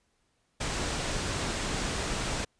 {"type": "low-pass noise", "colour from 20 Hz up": "pink", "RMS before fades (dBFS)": -32, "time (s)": [0.6, 2.45], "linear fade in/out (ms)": 10, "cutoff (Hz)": 9200, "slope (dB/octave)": 48, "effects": ["pink hiss -73 dBFS RMS until 2.59 s", "resampled to 22050 Hz"]}